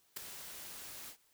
white noise with ADSR envelope, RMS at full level -37 dBFS, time 0.16-1.17 s, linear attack 11 ms, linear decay 5 ms, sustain -11 dB, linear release 89 ms, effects white hiss -71 dBFS RMS until 1.33 s

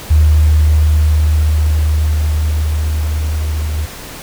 sine tone with level ramp, 76.6 Hz, D#2, 27 cents flat, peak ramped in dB -5 to -15 dBFS, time 0.1-3.86 s, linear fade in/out 10 ms, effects pink hiss -30 dBFS RMS until 4.22 s

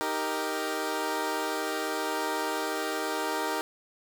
15% pulse chord, Eb major, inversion none, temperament equal, 311.1 / 392 / 466.2 Hz, Eb4 / G4 / Bb4, 0 / 0 / 0 cents, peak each -27 dBFS, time 0.01-3.61 s, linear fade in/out 0 ms, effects none

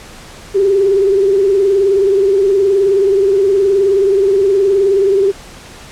sine tone with vibrato, 392.5 Hz, G4, 2 cents sharp, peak -8 dBFS, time 0.54-5.32 s, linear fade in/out 20 ms, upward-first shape sine, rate 19 Hz, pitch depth 65 cents each way, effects pink hiss -35 dBFS RMS until 5.91 s + low-pass 9000 Hz 12 dB/octave

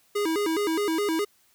square tone with vibrato, 364.7 Hz, F#4, 25 cents flat, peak -24 dBFS, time 0.15-1.25 s, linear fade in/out 10 ms, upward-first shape square, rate 4.8 Hz, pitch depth 210 cents each way, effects white hiss -63 dBFS RMS until 1.54 s

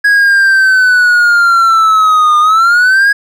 triangle linear two-way sweep, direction down then up, 1661.2 to 1210 to 1661.2 Hz, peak -3 dBFS, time 0.04-3.13 s, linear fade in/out 10 ms, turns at 2.39 s, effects none

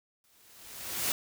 white noise with exponential growth, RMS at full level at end -28 dBFS, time 0.24-1.12 s, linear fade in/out 1 ms, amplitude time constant 190 ms, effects none

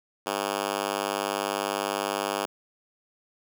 5% pulse tone with high-pass filter, 100 Hz, G2, 35 cents sharp, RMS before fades -29 dBFS, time 0.26-2.46 s, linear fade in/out 5 ms, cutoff 330 Hz, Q 0.73, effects none

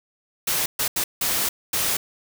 white noise bursts at uneven times, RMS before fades -23 dBFS, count 5, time 0.47-0.66 / 0.79-0.88 / 0.96-1.04 / 1.21-1.49 / 1.73-1.97 s, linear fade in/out 5 ms, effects none

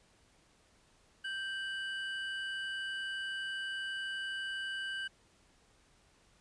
triangle tone pair together, 1568 / 2960 Hz, G6 / F#7, 0 / 0 cents, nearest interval major seventh, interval 1100 cents, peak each -36 / -40 dBFS, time 1.24-5.08 s, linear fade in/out 10 ms, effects pink hiss -67 dBFS RMS until 6.4 s + resampled to 22050 Hz

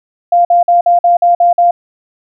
sine tone bursts, 697 Hz, F5, 4 cents flat, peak -5 dBFS, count 8, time 0.32-1.71 s, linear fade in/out 5 ms, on 130 ms, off 50 ms, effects none

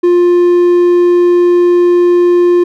triangle tone, 351.8 Hz, F4, 13 cents sharp, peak -3 dBFS, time 0.03-2.64 s, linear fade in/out 10 ms, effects none

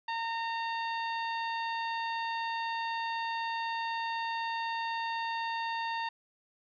sawtooth tone, 916 Hz, A#5, 31 cents flat, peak -28 dBFS, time 0.08-6.09 s, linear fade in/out 5 ms, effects resampled to 11025 Hz + 10-bit

